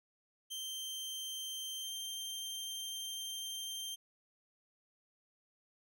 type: tone with pitch glide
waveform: sawtooth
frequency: 3136 to 3156 Hz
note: G7 to G7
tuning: 0 to +11 cents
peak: -37 dBFS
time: 0.5-3.96 s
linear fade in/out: 20 ms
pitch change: +11 cents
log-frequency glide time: 1.78-1.89 s
effects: none